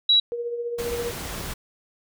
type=tone; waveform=sine; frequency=3895 Hz; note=B7; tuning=25 cents flat; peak=-14 dBFS; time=0.09-0.2 s; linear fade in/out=5 ms
type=tone with tremolo; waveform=sine; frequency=474.5 Hz; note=A#4; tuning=31 cents sharp; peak=-24 dBFS; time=0.32-1.11 s; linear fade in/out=0 ms; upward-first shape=triangle; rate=15 Hz; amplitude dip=55%
type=noise; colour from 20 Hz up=pink; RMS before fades=-33 dBFS; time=0.78-1.54 s; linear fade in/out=10 ms
effects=none